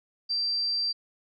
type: tone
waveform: sine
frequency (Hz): 4700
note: D8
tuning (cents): +1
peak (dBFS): -25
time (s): 0.29-0.93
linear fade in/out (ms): 20
effects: none